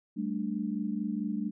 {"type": "chord", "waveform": "sine", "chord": "G suspended second", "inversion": "none", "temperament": "just", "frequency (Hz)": [196, 220.5, 294], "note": ["G3", "A3", "D4"], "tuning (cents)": [0, 4, 2], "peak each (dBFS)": [-34, -33, -36], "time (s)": [0.16, 1.51], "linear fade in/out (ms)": 20, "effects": []}